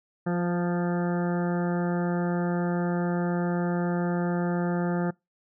harmonic tone with a mistuned harmonic, 175.2 Hz, F3, 6 cents sharp, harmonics 1 / 2 / 3 / 4 / 5 / 7 / 8 / 9 / 10, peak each -25 / -31 / -35 / -37 / -39 / -42 / -43 / -44 / -45 dBFS, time 0.26-5.11 s, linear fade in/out 10 ms, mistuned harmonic 3, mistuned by -16 cents, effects noise-tail reverb RT60 0.2 s tail -24 dB re dry

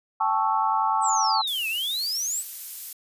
sine chord, A dominant seventh, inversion third, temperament equal with one note detuned, 784 / 874.4 / 1108.7 / 1318.5 Hz, G5 / A5 / C#6 / E6, 0 / -11 / 0 / 0 cents, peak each -28 / -23 / -26 / -29 dBFS, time 0.2-1.42 s, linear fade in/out 10 ms
sine exponential two-way sweep, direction down then up, 8372 to 2537 to 8372 Hz, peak -25 dBFS, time 1.01-2.44 s, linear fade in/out 50 ms, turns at 1.68 s
violet noise, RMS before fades -33 dBFS, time 1.47-2.93 s, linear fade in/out 5 ms
effects resampled to 32000 Hz

